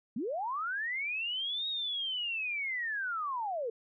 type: linear two-way sweep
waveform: sine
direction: up then down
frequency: 194.9 to 3791 to 436.5 Hz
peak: -32 dBFS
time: 0.16-3.7 s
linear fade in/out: 5 ms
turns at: 1.68 s
effects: none